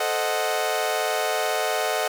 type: chord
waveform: sawtooth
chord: A diminished seventh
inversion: none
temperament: equal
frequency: 440 / 523.3 / 622.3 / 740 Hz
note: A4 / C5 / Eb5 / Gb5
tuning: 0 / 0 / 0 / 0 cents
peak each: -25 / -27 / -23 / -23 dBFS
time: 0-2.08 s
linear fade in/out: 5 ms
effects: none